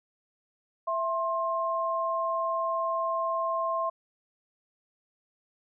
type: tone pair together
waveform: sine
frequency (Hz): 662 / 1060.3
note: E5 / C6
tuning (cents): +7 / +23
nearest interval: minor sixth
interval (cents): 816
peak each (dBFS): -30 / -28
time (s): 0.87-3.9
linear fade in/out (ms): 10
effects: none